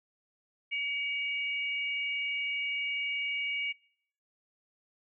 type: tone pair together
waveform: sine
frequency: 2266 / 2845 Hz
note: C#7 / F7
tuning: +37 / +31 cents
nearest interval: major third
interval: 394 cents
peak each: -31 / -37 dBFS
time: 0.71-3.73 s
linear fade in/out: 20 ms
effects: noise-tail reverb RT60 0.6 s tail -23 dB re dry